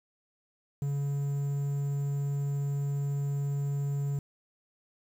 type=tone with quantisation; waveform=triangle; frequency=141.3 Hz; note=C#3; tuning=34 cents sharp; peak=-26 dBFS; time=0.82-4.19 s; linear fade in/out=2 ms; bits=9; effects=none